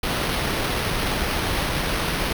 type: noise with sample-and-hold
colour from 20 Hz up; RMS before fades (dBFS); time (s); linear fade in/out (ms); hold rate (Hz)
pink; -24; 0.03-2.33; 5; 7350
effects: none